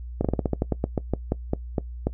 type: slowing click train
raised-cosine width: 2 ms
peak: -9 dBFS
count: 16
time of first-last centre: 0.21-2.07 s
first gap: 36 ms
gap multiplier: 1.16
effects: noise-tail reverb RT60 0.1 s tail -20 dB re dry + added 60 Hz sine -33 dBFS peak until 2.13 s